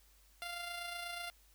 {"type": "tone with amplitude modulation", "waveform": "10% pulse", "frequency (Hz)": 696, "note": "F5", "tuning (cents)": -6, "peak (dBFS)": -31, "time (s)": [0.42, 1.3], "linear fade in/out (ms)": 0, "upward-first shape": "sine", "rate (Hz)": 28.2, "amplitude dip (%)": 40, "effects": ["added 50 Hz sine -65 dBFS peak until 1.54 s", "white hiss -68 dBFS RMS until 1.54 s"]}